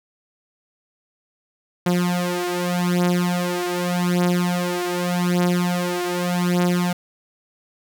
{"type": "beating tone pair", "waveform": "sawtooth", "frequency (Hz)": [176.9, 177.74], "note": ["F3", "F3"], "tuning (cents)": [23, 31], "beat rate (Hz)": 0.84, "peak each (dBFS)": -18, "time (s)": [1.86, 6.93], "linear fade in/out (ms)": 5, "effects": []}